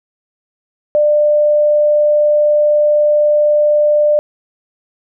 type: tone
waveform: sine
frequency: 596 Hz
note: D5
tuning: 25 cents sharp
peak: -8 dBFS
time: 0.95-4.19 s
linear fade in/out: 0 ms
effects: none